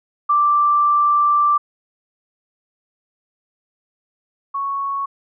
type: tone pair in turn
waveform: sine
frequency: 1174.7 / 1108.8 Hz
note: D6 / C#6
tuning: 0 / 0 cents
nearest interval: minor second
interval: 100 cents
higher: first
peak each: -12 / -20 dBFS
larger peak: first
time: 0.29-1.58 / 4.54-5.06 s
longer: first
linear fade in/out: 10 ms
effects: none